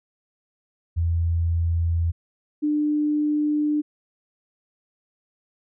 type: tone pair in turn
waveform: sine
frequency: 84 / 298.8 Hz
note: E2 / D4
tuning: +33 / +30 cents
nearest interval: octave + minor seventh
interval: 2197 cents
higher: second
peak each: -19 dBFS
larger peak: neither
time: 0.96-2.12 / 2.62-3.82 s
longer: second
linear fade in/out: 20 ms
effects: none